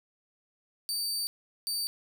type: tone bursts at uneven times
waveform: sawtooth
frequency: 4613 Hz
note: D8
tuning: 32 cents flat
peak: -27 dBFS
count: 2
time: 0.89-1.27 / 1.67-1.87 s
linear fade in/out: 0 ms
effects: none